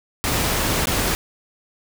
pink noise with dropouts, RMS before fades -21 dBFS, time 0.24-1.15 s, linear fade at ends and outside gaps 0 ms, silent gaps 0.856-0.871 s, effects none

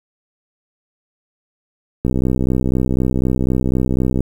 click train, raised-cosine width 3 ms, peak -5 dBFS, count 139, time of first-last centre 2.05-4.206 s, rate 64 Hz, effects 7-bit

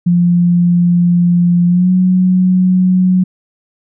sine tone with pitch glide, 174.61 to 183.93 Hz, F3 to F#3, 0 to -10 cents, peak -7 dBFS, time 0.06-3.24 s, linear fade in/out 10 ms, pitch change +90 cents, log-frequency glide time 1.67-1.91 s, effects none

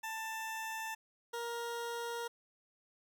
20% pulse tone pair in turn, 887 / 469.9 Hz, A5 / A#4, +14 / +14 cents, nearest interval major seventh, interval 1100 cents, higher first, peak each -34 / -33 dBFS, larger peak second, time 0.03-0.95 / 1.33-2.28 s, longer second, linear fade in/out 10 ms, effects 12-bit

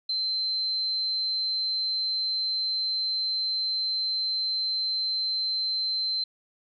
sine tone, 4100 Hz, C8, 36 cents flat, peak -25 dBFS, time 0.09-6.24 s, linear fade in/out 5 ms, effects none

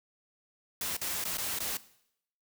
white noise with dropouts, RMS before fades -34 dBFS, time 0.81-1.77 s, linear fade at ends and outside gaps 2 ms, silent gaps 0.968-1.014 / 1.241-1.252 / 1.372-1.382 / 1.588-1.603 s, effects noise-tail reverb RT60 0.7 s tail -17 dB re dry

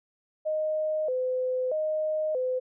sine tone with vibrato, 562 Hz, C#5, 24 cents sharp, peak -25 dBFS, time 0.45-2.6 s, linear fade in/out 20 ms, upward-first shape square, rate 0.79 Hz, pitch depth 170 cents each way, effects none

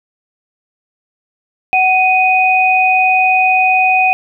sine tone pair together, 746.9 / 2492 Hz, F#5 / D#7, +16 / +2 cents, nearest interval octave + major sixth, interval 2086 cents, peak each -11 dBFS, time 1.73-4.13 s, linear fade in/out 0 ms, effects none

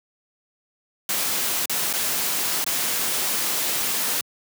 white noise with dropouts, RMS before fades -24 dBFS, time 1.09-4.21 s, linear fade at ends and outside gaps 2 ms, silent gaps 1.657-1.696 / 1.929-1.936 / 2.643-2.664 s, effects high-pass 150 Hz 12 dB/octave

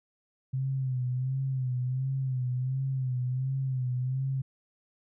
sine tone with vibrato, 129.7 Hz, C3, 15 cents flat, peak -27 dBFS, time 0.53-4.42 s, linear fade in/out 10 ms, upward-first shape sine, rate 1.4 Hz, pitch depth 64 cents each way, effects none

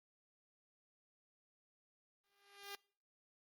5% pulse tone with exponential growth, 401.3 Hz, G4, 41 cents sharp, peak -33 dBFS, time 2.24-2.75 s, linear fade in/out 0 ms, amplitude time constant 110 ms, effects noise-tail reverb RT60 0.5 s tail -25 dB re dry + Opus 24 kbps

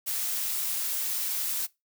blue noise, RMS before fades -30 dBFS, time 0.06-1.67 s, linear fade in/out 20 ms, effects noise-tail reverb RT60 0.2 s tail -21 dB re dry

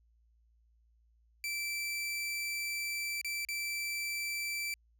sawtooth tone with dropouts, 2332 Hz, D7, 13 cents flat, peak -31 dBFS, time 1.44-4.74 s, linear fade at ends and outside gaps 1 ms, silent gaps 3.214-3.246 / 3.45-3.487 s, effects added 57 Hz sine -65 dBFS peak until 4.99 s

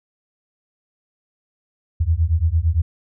sine beating tone pair, 77.78 / 86.58 Hz, D#2 / F2, 0 / -14 cents, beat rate 8.8 Hz, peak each -18 dBFS, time 2-2.82 s, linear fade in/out 10 ms, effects none

